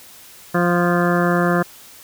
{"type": "harmonic tone with a mistuned harmonic", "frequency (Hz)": 174.9, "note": "F3", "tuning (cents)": 3, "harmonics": [1, 2, 3, 4, 6, 7, 8, 9, 10], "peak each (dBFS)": [-18, -21, -23, -24, -26, -26, -27, -28, -28], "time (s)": [0.54, 1.63], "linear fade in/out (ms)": 10, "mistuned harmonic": 10, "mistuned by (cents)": -20, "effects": ["white hiss -43 dBFS RMS until 2.03 s"]}